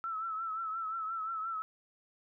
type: tone with vibrato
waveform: sine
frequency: 1317 Hz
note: E6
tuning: 2 cents flat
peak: -34 dBFS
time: 0.04-1.62 s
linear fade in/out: 0 ms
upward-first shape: triangle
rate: 5.7 Hz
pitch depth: 66 cents each way
effects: none